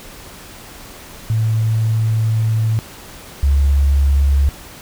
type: tone pair in turn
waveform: sine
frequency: 110.9 / 69.86 Hz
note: A2 / C#2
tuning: +14 / +14 cents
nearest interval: minor sixth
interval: 800 cents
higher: first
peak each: -13 / -10 dBFS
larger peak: second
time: 1.3-2.79 / 3.43-4.49 s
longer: first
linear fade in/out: 0 ms
effects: pink hiss -37 dBFS RMS until 4.81 s